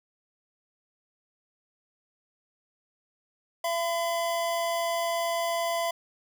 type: tone pair together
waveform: square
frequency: 676.1 / 1013 Hz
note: E5 / B5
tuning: +44 / +44 cents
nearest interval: perfect fifth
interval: 700 cents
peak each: -28 / -33 dBFS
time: 3.64-5.91 s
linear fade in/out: 5 ms
effects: none